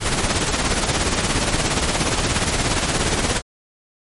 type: noise with tremolo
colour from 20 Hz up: pink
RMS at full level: -17 dBFS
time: 0-3.42 s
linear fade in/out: 50 ms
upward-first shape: triangle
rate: 17 Hz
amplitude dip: 60%
effects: MP3 48 kbps